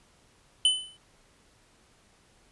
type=tone with exponential decay; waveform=square; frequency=3021 Hz; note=F#7; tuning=35 cents sharp; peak=-17 dBFS; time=0.65-0.97 s; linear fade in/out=2 ms; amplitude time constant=69 ms; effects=pink hiss -62 dBFS RMS until 2.51 s + resampled to 24000 Hz